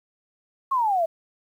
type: exponential sweep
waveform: sine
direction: down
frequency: 1108.7 to 636 Hz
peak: -19 dBFS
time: 0.71-1.06 s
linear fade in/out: 10 ms
effects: 9-bit